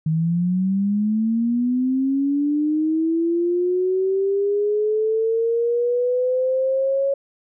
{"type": "linear sweep", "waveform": "sine", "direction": "up", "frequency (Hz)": [155.56, 554.4], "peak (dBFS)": -17, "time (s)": [0.06, 7.14], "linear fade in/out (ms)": 5, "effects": []}